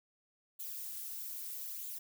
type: noise with flanger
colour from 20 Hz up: violet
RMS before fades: -43 dBFS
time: 0.59-1.99 s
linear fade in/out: 10 ms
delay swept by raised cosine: 0.27 to 3.87 ms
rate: 0.79 Hz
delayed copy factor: +0.5
effects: none